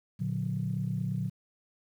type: chord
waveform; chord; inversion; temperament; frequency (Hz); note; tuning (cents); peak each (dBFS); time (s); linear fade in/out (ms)
sine; Bb augmented; none; just; 116.54 / 145.68 / 182.1; Bb2 / D3 / F#3; 0 / -14 / -27; -33; 0.19-1.3; 20
effects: tanh soft clip ceiling -20 dBFS + 10-bit